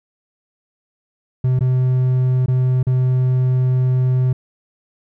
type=tone with dropouts; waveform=triangle; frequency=127.9 Hz; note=C3; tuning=39 cents flat; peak=-11 dBFS; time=1.44-4.33 s; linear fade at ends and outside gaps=5 ms; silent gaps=1.592-1.607 / 2.461-2.481 / 2.83-2.868 s; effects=none